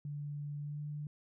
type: tone with pitch glide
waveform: sine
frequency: 145.8 to 148.18 Hz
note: D3 to D3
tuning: -12 to +16 cents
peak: -38 dBFS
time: 0.05-1.07 s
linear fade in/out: 2 ms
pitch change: +28 cents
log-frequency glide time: 0.6-0.82 s
effects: none